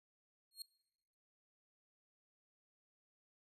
sawtooth tone with exponential growth, 4266 Hz, C8, 33 cents sharp, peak -38 dBFS, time 0.51-0.62 s, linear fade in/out 2 ms, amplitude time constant 22 ms, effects noise-tail reverb RT60 1.0 s tail -24 dB re dry + resampled to 32000 Hz

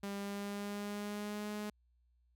sawtooth tone with pitch glide, 200 to 209.5 Hz, G3 to G#3, +35 to +15 cents, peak -35 dBFS, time 0.03-1.7 s, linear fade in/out 5 ms, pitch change +80 cents, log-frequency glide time 0.16-1.5 s, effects added 60 Hz sine -69 dBFS peak until 2.35 s

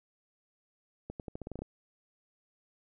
accelerating click train, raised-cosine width 2 ms, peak -26 dBFS, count 10, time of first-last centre 1.1-1.62 s, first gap 98 ms, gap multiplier 0.86, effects none

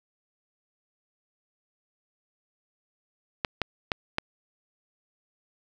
clicks, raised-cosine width 0.3 ms, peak -9 dBFS, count 4, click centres 3.448 / 3.617 / 3.918 / 4.184 s, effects none

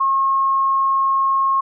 sine tone, 1082 Hz, C#6, 42 cents flat, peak -14 dBFS, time 0-1.61 s, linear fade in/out 10 ms, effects none

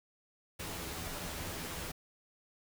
pink noise with comb filter, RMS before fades -41 dBFS, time 0.59-1.92 s, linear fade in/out 10 ms, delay 12 ms, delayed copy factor +0.55, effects none

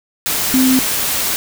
sine tone in noise, 259.3 Hz, C4, 15 cents flat, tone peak -10 dBFS, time 0.54-0.79 s, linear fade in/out 0 ms, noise white, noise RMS -18 dBFS, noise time 0.26-1.36 s, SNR +5 dB, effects none

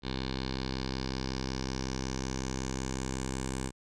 10% pulse tone with low-pass filter sweep, 65.41 Hz, C2, in tune, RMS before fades -35 dBFS, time 0.02-3.72 s, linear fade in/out 50 ms, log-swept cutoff 4000 to 8100 Hz, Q 4.2, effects none

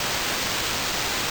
violet noise with sample-and-hold, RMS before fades -26 dBFS, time 0-1.3 s, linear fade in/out 2 ms, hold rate 11025 Hz, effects none

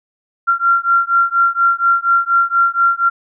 sine beating tone pair, 1374 / 1378.2 Hz, F6 / F6, -29 / -23 cents, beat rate 4.2 Hz, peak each -14 dBFS, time 0.47-3.1 s, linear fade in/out 20 ms, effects none

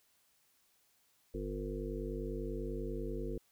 harmonic tone, 50.1 Hz, G1, 38 cents sharp, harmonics 1 / 3 / 5 / 7 / 9 / 10, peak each -40 / -46 / -45 / -43 / -43 / -50 dBFS, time 1.34-3.38 s, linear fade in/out 5 ms, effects white hiss -72 dBFS RMS until 3.51 s

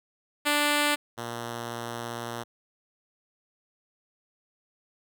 5% pulse tone pair in turn, 293.7 / 117.94 Hz, D4 / A#2, 0 / +21 cents, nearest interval octave + major third, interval 1579 cents, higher first, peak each -11 / -22 dBFS, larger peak first, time 0.45-0.96 / 1.17-2.44 s, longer second, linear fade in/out 20 ms, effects none

